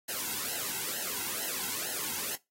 white noise with flanger, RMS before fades -35 dBFS, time 0.08-2.36 s, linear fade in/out 10 ms, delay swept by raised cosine 0.84 to 1.71 ms, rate 2.2 Hz, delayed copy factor -0.95, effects noise-tail reverb RT60 0.2 s tail -20 dB re dry + AAC 48 kbps

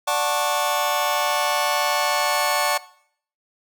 sawtooth chord, D major seventh, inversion none, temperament just, 587.3 / 734.2 / 881 / 1101.2 Hz, D5 / F#5 / A5 / C#6, 0 / -14 / +2 / -12 cents, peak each -21 dBFS, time 0.07-2.78 s, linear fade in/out 10 ms, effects noise-tail reverb RT60 0.6 s tail -19 dB re dry

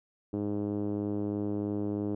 5% pulse tone with low-pass filter, 103.1 Hz, G#2, 12 cents flat, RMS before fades -32 dBFS, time 0.33-2.15 s, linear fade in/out 5 ms, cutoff 330 Hz, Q 2, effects none

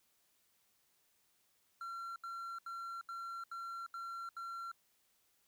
triangle tone bursts, 1365 Hz, F6, 40 cents flat, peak -40 dBFS, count 7, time 1.81-4.716 s, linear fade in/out 2 ms, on 350 ms, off 76 ms, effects white hiss -75 dBFS RMS until 5.47 s

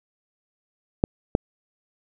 clicks, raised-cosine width 2 ms, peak -4 dBFS, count 2, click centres 1.039 / 1.351 s, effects none

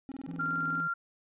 triangle tone bursts, 269.3 Hz, C#4, 50 cents flat, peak -35 dBFS, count 15, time 0.09-0.803 s, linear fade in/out 0 ms, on 27 ms, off 22 ms
triangle tone with vibrato, 164.81 Hz, E3, in tune, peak -37 dBFS, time 0.27-0.88 s, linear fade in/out 10 ms, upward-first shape sine, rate 4.4 Hz, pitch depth 39 cents each way
sine tone, 1386 Hz, F6, 14 cents flat, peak -29 dBFS, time 0.39-0.94 s, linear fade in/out 10 ms
effects resampled to 8000 Hz

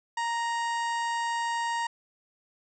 harmonic tone with a mistuned harmonic, 932.3 Hz, A#5, in tune, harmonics 1 / 2 / 3 / 4 / 5 / 6 / 7 / 8 / 9, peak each -28 / -34 / -42 / -47 / -46 / -49 / -51 / -46 / -51 dBFS, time 0.17-1.87 s, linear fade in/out 5 ms, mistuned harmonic 3, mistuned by +32 cents, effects none

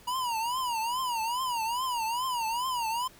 square tone with vibrato, 960 Hz, B5, 49 cents flat, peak -29 dBFS, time 0.07-3.08 s, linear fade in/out 10 ms, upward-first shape triangle, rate 2.4 Hz, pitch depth 170 cents each way, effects pink hiss -55 dBFS RMS until 3.19 s

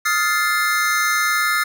square chord, F dominant seventh, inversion third, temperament just, 1257.2 / 1396.9 / 1746.1 / 2095 Hz, Eb6 / F6 / A6 / C7, +18 / 0 / -14 / +2 cents, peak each -23 dBFS, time 0.05-1.64 s, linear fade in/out 10 ms, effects none

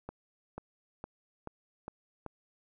accelerating click train, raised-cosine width 1 ms, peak -26 dBFS, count 6, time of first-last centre 0.09-2.263 s, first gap 490 ms, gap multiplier 0.94, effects none

